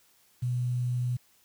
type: tone with quantisation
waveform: sine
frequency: 123.47 Hz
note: B2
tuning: in tune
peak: -26 dBFS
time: 0.42-1.17 s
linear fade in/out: 10 ms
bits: 9
effects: white hiss -64 dBFS RMS until 1.44 s